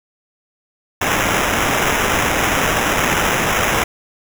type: noise with sample-and-hold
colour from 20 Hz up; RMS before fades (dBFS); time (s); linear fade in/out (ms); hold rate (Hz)
blue; -17; 1.01-3.84; 5; 4410
effects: none